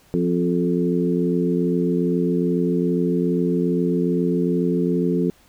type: harmonic tone with a mistuned harmonic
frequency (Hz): 87.31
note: F2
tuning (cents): 0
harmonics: 2 / 3 / 4 / 5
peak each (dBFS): -21 / -23 / -24 / -25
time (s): 0.14-5.3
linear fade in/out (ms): 0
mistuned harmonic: 4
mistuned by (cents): +24
effects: pink hiss -55 dBFS RMS until 5.48 s